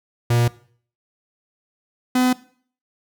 45% pulse tone pair in turn, 119.2 / 252.6 Hz, A#2 / B3, +39 / +39 cents, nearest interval octave + minor second, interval 1300 cents, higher second, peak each -15 dBFS, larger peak neither, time 0.3-0.48 / 2.15-2.33 s, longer neither, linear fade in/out 5 ms, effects noise-tail reverb RT60 0.5 s tail -19 dB re dry

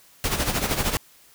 pink noise with tremolo, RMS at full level -22 dBFS, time 0.24-0.97 s, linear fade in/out 0 ms, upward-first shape sine, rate 13 Hz, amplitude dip 65%, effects white hiss -54 dBFS RMS until 1.34 s

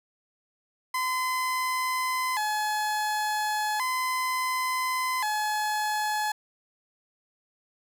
30% pulse tone with vibrato, 932.3 Hz, A#5, in tune, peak -23 dBFS, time 0.94-6.32 s, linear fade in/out 5 ms, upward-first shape square, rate 0.35 Hz, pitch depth 160 cents each way, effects none

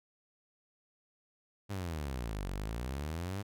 sawtooth exponential two-way sweep, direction down then up, 103.83 to 45.55 to 103.83 Hz, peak -32 dBFS, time 1.69-3.43 s, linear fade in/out 20 ms, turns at 2.48 s, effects none

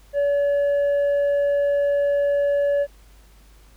triangle tone with tanh clipping, 570 Hz, C#5, 48 cents sharp, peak -18 dBFS, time 0.13-2.87 s, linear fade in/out 50 ms, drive 8 dB, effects added 50 Hz sine -48 dBFS peak until 3.76 s + pink hiss -56 dBFS RMS until 3.76 s

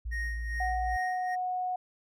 sine tone, 58 Hz, A#1, 8 cents flat, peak -32 dBFS, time 0.05-0.97 s, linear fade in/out 10 ms
triangle tone with tremolo, 1864.7 Hz, A#6, in tune, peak -31 dBFS, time 0.11-1.36 s, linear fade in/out 20 ms, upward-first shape sine, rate 2.5 Hz, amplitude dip 70%
sine tone with pitch glide, 740 to 732.3 Hz, F#5 to F#5, 0 to -18 cents, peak -29 dBFS, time 0.6-1.76 s, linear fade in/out 5 ms, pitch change -18 cents, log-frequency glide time 0.83-1.33 s
effects none

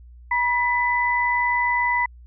sine tone pair together, 966.6 / 1998 Hz, B5 / B6, -38 / +20 cents, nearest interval octave + minor second, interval 1258 cents, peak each -21 dBFS, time 0.31-2.06 s, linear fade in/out 5 ms, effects added 60 Hz sine -42 dBFS peak until 2.26 s

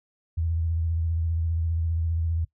sine tone with vibrato, 82.41 Hz, E2, in tune, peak -23 dBFS, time 0.37-2.45 s, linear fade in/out 10 ms, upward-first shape sine, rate 15 Hz, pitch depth 46 cents each way, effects noise-tail reverb RT60 0.1 s tail -19 dB re dry

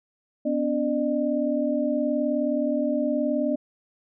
sine tone cluster, 249.6 / 288.7 / 603 Hz, B3 / D4 / D5, +19 / -30 / +46 cents, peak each -26 dBFS, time 0.45-3.56 s, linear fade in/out 10 ms, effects none

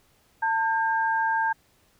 sine tone pair together, 896.5 / 1600 Hz, A5 / G6, +32 / +35 cents, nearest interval minor seventh, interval 1003 cents, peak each -23 / -26 dBFS, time 0.42-1.53 s, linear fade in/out 10 ms, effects pink hiss -63 dBFS RMS until 1.99 s

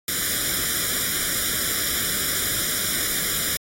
white noise with comb filter, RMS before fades -24 dBFS, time 0.08-3.57 s, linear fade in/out 2 ms, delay 0.56 ms, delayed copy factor +0.9, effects AAC 48 kbps

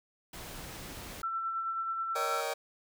pink noise, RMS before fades -44 dBFS, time 0.33-1.22 s, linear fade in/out 5 ms
sine tone with tremolo, 1340 Hz, E6, 28 cents sharp, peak -30 dBFS, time 1.23-2.41 s, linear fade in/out 5 ms, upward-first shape sine, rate 9.3 Hz, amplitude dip 35%
sawtooth chord, Eb dominant seventh, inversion second, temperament just, 466.7 / 560 / 622.3 / 777.8 Hz, Bb4 / Db5 / Eb5 / G5, +2 / +18 / 0 / -14 cents, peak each -34 dBFS, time 2.15-2.54 s, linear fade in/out 10 ms
effects none

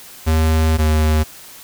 square tone pair in turn, 79.4 / 77.54 Hz, D#2 / D#2, +36 / -5 cents, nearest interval unison, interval 41 cents, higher first, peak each -13 / -13 dBFS, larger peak neither, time 0.26-0.78 / 0.78-1.24 s, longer first, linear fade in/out 20 ms, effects white hiss -39 dBFS RMS until 1.63 s

